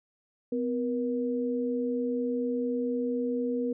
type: tone pair together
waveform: sine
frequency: 252.5 / 476.7 Hz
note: B3 / A#4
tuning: +39 / +39 cents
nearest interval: major seventh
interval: 1100 cents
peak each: -29 / -30 dBFS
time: 0.52-3.73 s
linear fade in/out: 5 ms
effects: none